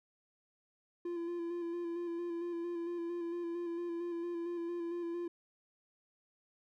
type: tone with vibrato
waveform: triangle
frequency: 342.8 Hz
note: F4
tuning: 32 cents flat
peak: -34 dBFS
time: 1.05-5.28 s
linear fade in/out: 5 ms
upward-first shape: square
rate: 4.4 Hz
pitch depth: 23 cents each way
effects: none